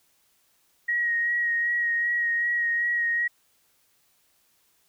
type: tone with vibrato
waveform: sine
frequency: 1890 Hz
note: A#6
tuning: 23 cents sharp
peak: -22 dBFS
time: 0.88-3.28 s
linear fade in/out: 10 ms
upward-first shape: sine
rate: 2.6 Hz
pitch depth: 21 cents each way
effects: white hiss -66 dBFS RMS until 4.88 s